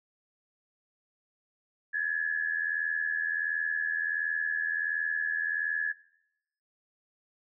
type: tone with amplitude modulation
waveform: sine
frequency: 1700 Hz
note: G#6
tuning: 40 cents sharp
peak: -24 dBFS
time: 1.93-5.93 s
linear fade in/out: 20 ms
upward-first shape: sine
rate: 81.4 Hz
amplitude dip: 70%
effects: noise-tail reverb RT60 0.8 s tail -21 dB re dry